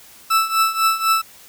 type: tone with tremolo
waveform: 40% pulse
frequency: 1318.5 Hz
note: E6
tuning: in tune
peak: -11 dBFS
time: 0.3-1.22 s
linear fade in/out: 10 ms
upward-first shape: triangle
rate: 4 Hz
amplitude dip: 85%
effects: white hiss -45 dBFS RMS until 1.48 s